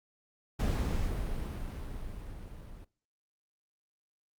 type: noise with level ramp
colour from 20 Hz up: brown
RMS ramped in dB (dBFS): -28 to -48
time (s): 0.59-2.85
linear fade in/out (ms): 10
effects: noise-tail reverb RT60 0.4 s tail -22 dB re dry + Opus 48 kbps